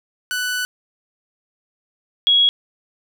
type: tone pair in turn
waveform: sawtooth / sine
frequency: 1490 / 3323 Hz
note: F#6 / G#7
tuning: +12 / 0 cents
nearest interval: octave + major second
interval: 1388 cents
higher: second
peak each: -17 / -11 dBFS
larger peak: second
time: 0.31-0.65 / 2.27-2.49 s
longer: first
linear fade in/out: 0 ms
effects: none